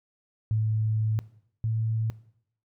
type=tone pair in turn; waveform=sine; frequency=109.2 / 111.43 Hz; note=A2 / A2; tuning=-13 / +22 cents; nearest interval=unison; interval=35 cents; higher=second; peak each=-22 / -24 dBFS; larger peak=first; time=0.51-1.19 / 1.64-2.1 s; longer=first; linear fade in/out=0 ms; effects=noise-tail reverb RT60 0.7 s tail -19 dB re dry